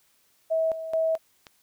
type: tone with tremolo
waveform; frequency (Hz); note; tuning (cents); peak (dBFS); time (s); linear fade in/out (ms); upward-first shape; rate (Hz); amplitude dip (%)
sine; 646; E5; -35; -21; 0.5-1.18; 20; square; 2.3; 70
type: click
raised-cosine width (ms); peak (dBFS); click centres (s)
0.2; -26; 1.468
effects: white hiss -65 dBFS RMS until 1.62 s